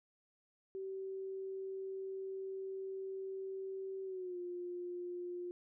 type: tone with pitch glide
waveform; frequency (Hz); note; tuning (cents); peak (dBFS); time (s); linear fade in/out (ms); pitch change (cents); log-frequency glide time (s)
sine; 384.1 to 354.3; G4 to F4; -35 to +25; -40; 0.75-5.51; 0; -140; 4.04-4.38
effects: none